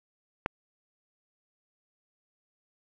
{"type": "click", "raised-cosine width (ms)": 0.5, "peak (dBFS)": -12, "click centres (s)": 0.461, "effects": []}